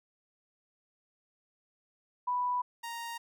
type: tone pair in turn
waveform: sine / sawtooth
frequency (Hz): 987.8 / 932.4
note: B5 / A#5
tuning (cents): 0 / 0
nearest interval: minor second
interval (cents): 100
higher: first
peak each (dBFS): -28 / -34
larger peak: first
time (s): 2.27-2.62 / 2.83-3.18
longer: neither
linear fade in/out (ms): 10
effects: none